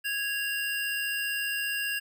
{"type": "tone pair together", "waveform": "square", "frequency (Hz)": [1653, 2780], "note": ["G#6", "F7"], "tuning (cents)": [-9, -9], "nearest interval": "major sixth", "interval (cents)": 900, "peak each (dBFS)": [-32, -32], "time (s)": [0.04, 2], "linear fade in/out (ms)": 20, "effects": []}